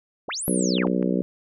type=linear two-way sweep; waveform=sine; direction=up then down; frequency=63.5 to 11690 to 63.5 Hz; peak=-27 dBFS; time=0.28-0.88 s; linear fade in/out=5 ms; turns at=0.47 s
type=harmonic tone; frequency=62 Hz; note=B1; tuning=7 cents sharp; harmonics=3 / 4 / 5 / 6 / 7 / 8 / 9; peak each=-24 / -26 / -28 / -30 / -31 / -32 / -33 dBFS; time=0.48-1.22 s; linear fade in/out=0 ms
type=clicks; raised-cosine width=0.5 ms; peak=-24 dBFS; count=4; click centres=0.782 / 0.825 / 0.872 / 1.027 s
effects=none